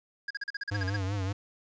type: tone bursts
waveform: square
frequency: 1636 Hz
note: G#6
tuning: 26 cents flat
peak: -32 dBFS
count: 11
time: 0.28-0.966 s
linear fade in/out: 5 ms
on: 26 ms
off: 40 ms
type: tone with vibrato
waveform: square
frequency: 98.1 Hz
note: G2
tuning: 2 cents sharp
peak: -30 dBFS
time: 0.71-1.33 s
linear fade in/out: 10 ms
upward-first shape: triangle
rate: 5.2 Hz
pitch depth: 110 cents each way
effects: resampled to 16000 Hz + 10-bit